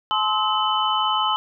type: tone cluster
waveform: sine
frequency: 858 / 1044 / 1289 / 3021 Hz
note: A5 / C6 / E6 / F#7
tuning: -44 / -4 / -39 / +35 cents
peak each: -24 dBFS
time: 0.11-1.36 s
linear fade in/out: 0 ms
effects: none